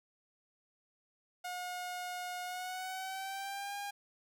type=tone with pitch glide; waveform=sawtooth; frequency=720 to 808.2 Hz; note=F#5 to G#5; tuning=-47 to -47 cents; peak=-35 dBFS; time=1.44-3.91 s; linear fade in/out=10 ms; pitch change=+200 cents; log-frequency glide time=2.44-3.76 s; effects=none